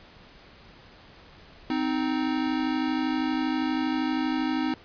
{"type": "tone pair together", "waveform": "square", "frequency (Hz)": [259.4, 312], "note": ["C4", "D#4"], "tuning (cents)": [-15, 5], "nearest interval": "minor third", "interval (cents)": 320, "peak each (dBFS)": [-28, -28], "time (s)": [1.7, 4.74], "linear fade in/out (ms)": 2, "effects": ["pink hiss -51 dBFS RMS until 4.84 s", "resampled to 11025 Hz"]}